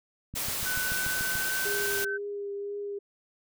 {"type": "click train", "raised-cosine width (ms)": 5, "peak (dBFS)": -27, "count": 8, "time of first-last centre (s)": [0.34, 1.354], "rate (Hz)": 6.9}
{"type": "noise", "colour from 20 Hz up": "white", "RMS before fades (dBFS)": -32, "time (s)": [0.35, 2.05], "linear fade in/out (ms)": 10}
{"type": "tone with pitch glide", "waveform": "sine", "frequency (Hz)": [1500, 1534.2], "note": ["F#6", "G6"], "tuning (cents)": [23, -38], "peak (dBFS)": -30, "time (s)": [0.65, 2.18], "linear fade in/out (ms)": 20, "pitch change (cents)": 39, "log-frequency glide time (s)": [0.78, 1.76]}
{"type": "tone with vibrato", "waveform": "sine", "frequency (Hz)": 404.8, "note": "G#4", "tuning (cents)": -44, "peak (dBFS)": -32, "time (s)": [1.65, 2.99], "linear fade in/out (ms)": 10, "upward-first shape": "triangle", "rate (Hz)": 2, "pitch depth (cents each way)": 17}
{"effects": []}